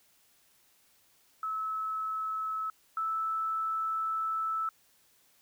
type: tone pair in turn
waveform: sine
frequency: 1298 / 1313.8 Hz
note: E6 / E6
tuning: -27 / -6 cents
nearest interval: unison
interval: 21 cents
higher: second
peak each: -31 / -29 dBFS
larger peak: second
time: 1.43-2.7 / 2.97-4.69 s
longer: second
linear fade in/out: 2 ms
effects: white hiss -66 dBFS RMS until 5.41 s